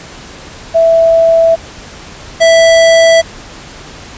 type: tone pair in turn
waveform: sine / square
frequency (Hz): 659.3 / 659.3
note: E5 / E5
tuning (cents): 0 / 0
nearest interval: unison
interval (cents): 0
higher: neither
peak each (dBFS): -4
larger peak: neither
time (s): 0.74-1.56 / 2.4-3.22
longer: neither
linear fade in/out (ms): 20
effects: pink hiss -31 dBFS RMS until 4.17 s + resampled to 16000 Hz